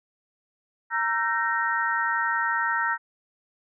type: harmonic tone with a mistuned harmonic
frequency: 310 Hz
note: D#4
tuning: 6 cents flat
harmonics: 3 / 4 / 5 / 6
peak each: -28 / -28 / -28 / -28 dBFS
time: 0.9-2.98 s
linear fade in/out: 50 ms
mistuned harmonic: 4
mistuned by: +140 cents
effects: none